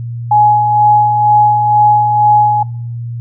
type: tone with tremolo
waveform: sine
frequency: 839 Hz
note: G#5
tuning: 17 cents sharp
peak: -4 dBFS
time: 0.31-2.63 s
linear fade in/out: 5 ms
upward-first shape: sine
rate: 2.1 Hz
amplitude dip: 45%
effects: noise-tail reverb RT60 0.5 s tail -22 dB re dry + added 118 Hz sine -19 dBFS peak until 3.2 s